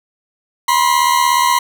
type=tone pair together; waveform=40% pulse; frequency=972.2 / 1049 Hz; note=B5 / C6; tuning=-28 / +4 cents; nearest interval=minor second; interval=132 cents; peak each=-13 dBFS; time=0.68-1.59 s; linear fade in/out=5 ms; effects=7-bit